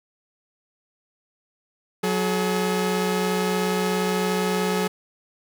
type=tone pair together; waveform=sawtooth; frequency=184.1 / 425.2 Hz; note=F#3 / G#4; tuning=-8 / +41 cents; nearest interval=octave + major second; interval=1449 cents; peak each=-20 dBFS; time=2.03-4.88 s; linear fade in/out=10 ms; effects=none